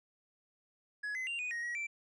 triangle tone with pitch steps, 1683 / 2040 / 2778 / 2478 / 1876 / 1910 / 2340 Hz, G#6 / C7 / F7 / D#7 / A#6 / A#6 / D7, +23 / -44 / -10 / -8 / +11 / +42 / -7 cents, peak -34 dBFS, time 1.03-1.87 s, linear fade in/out 10 ms, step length 120 ms, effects resampled to 22050 Hz

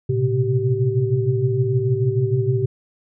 sine tone cluster, 113 / 125.5 / 132.1 / 386.9 Hz, A2 / B2 / C3 / G4, +47 / +28 / +17 / -23 cents, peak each -22 dBFS, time 0.09-2.66 s, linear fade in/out 10 ms, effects none

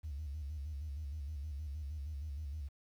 sine tone with vibrato, 73.42 Hz, D2, in tune, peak -38 dBFS, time 0.03-2.69 s, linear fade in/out 20 ms, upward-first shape square, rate 6.4 Hz, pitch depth 100 cents each way, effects tanh soft clip ceiling -34 dBFS + 11-bit

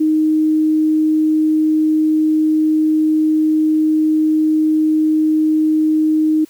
sine tone, 311.1 Hz, D#4, in tune, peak -11 dBFS, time 0-6.45 s, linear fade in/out 10 ms, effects white hiss -49 dBFS RMS until 6.49 s

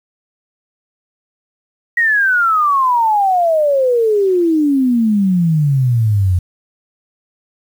sine exponential sweep, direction down, 1914 to 87.31 Hz, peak -10 dBFS, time 1.97-6.39 s, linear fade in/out 5 ms, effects 7-bit

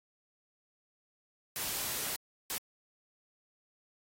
white noise bursts at uneven times, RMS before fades -36 dBFS, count 2, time 1.56-2.16 / 2.5-2.58 s, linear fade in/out 0 ms, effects AAC 48 kbps

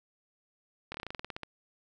slowing click train, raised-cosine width 0.3 ms, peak -22 dBFS, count 13, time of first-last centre 0.92-1.433 s, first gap 24 ms, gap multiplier 1.1, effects none

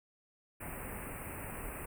pink band-stop noise, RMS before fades -43 dBFS, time 0.6-1.86 s, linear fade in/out 10 ms, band 2700 to 8200 Hz, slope 96 dB/octave, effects none

